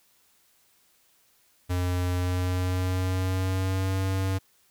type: tone with pitch glide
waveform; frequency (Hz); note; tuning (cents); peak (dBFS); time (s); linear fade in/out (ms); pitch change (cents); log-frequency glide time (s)
square; 90 to 95.35; F#2 to G2; -47 to -47; -25; 1.69-4.39; 20; +100; 2.18-3.97
effects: white hiss -64 dBFS RMS until 4.7 s